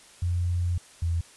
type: tone pair in turn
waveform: sine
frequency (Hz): 87.8 / 84.19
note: F2 / E2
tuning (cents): +10 / +37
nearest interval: minor second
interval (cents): 73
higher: first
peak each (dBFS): -23 / -23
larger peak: neither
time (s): 0.22-0.78 / 1.02-1.21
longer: first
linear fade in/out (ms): 5
effects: white hiss -52 dBFS RMS until 1.36 s + resampled to 24000 Hz